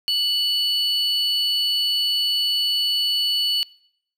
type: tone pair together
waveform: triangle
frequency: 2960 / 4435 Hz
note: F#7 / C#8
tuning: 0 / 0 cents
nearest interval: perfect fifth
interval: 700 cents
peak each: -20 dBFS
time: 0.08-3.63 s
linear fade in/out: 0 ms
effects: noise-tail reverb RT60 0.7 s tail -24 dB re dry